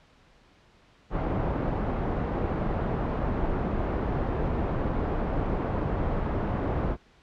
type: low-pass noise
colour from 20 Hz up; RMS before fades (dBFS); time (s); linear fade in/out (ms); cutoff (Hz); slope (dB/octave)
pink; -28; 1.1-6.97; 50; 910; 12
effects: pink hiss -59 dBFS RMS until 7.22 s + low-pass 4000 Hz 12 dB/octave